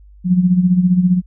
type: tone with tremolo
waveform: sine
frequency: 180.9 Hz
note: F#3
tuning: 39 cents flat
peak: -7 dBFS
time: 0.24-1.22 s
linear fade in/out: 50 ms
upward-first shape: sine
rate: 15 Hz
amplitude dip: 65%
effects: added 50 Hz sine -40 dBFS peak until 1.26 s